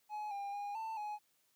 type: tone with pitch steps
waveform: triangle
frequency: 844 / 802 / 815 / 890 / 839 Hz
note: G#5 / G5 / G#5 / A5 / G#5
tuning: +28 / +39 / -33 / +20 / +17 cents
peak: -37 dBFS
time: 0.09-1.19 s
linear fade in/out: 50 ms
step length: 220 ms
effects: white hiss -75 dBFS RMS until 1.55 s + high-pass 80 Hz 12 dB/octave